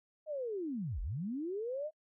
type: linear two-way sweep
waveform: sine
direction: down then up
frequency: 635 to 36.71 to 635 Hz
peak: -35 dBFS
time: 0.26-1.91 s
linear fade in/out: 50 ms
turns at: 1.01 s
effects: noise-tail reverb RT60 0.1 s tail -26 dB re dry